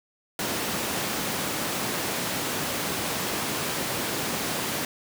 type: high-pass noise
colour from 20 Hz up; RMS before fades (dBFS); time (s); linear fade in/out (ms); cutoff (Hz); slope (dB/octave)
pink; -29; 0.39-4.85; 2; 160; 12
effects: none